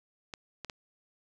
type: clicks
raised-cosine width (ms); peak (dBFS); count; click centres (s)
0.2; -22; 3; 0.338 / 0.647 / 0.698
effects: 10-bit